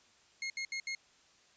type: tone bursts at uneven times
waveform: sawtooth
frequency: 2149 Hz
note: C7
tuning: 46 cents sharp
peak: -32 dBFS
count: 4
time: 0.42-0.5 / 0.57-0.65 / 0.72-0.8 / 0.87-0.95 s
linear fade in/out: 2 ms
effects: white hiss -65 dBFS RMS until 1.56 s + resampled to 16000 Hz